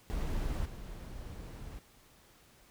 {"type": "noise with level steps", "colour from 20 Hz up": "brown", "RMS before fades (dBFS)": [-35, -44], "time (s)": [0.1, 1.79], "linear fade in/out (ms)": 0, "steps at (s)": 0.65, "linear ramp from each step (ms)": 10, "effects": ["pink hiss -62 dBFS RMS until 2.7 s"]}